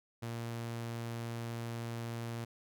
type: tone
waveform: sawtooth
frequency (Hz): 116.54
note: A#2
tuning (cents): 0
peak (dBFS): -34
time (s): 0.22-2.45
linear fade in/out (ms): 10
effects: none